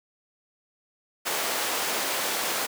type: high-pass noise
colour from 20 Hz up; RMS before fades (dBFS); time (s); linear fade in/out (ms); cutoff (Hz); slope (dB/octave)
pink; -28; 1.25-2.67; 20; 490; 12
effects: none